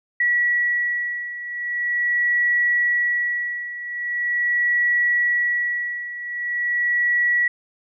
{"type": "beating tone pair", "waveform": "sine", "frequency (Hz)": [1934, 1934.42], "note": ["B6", "B6"], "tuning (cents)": [-37, -36], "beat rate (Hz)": 0.42, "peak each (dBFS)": [-24, -20], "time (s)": [0.2, 7.48], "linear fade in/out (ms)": 5, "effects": []}